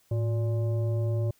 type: tone with frequency modulation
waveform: sine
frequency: 109.6 Hz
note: A2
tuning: 6 cents flat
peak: -24 dBFS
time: 0.11-1.31 s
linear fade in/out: 5 ms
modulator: 470 Hz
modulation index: 0.46
effects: white hiss -65 dBFS RMS until 1.39 s